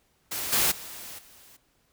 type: noise with level steps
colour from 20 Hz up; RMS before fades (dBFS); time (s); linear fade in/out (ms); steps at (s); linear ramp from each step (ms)
white; -32 / -23 / -41 / -53; 0.31-1.57; 10; 0.52 / 0.71 / 1.18; 10
effects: pink hiss -68 dBFS RMS until 1.92 s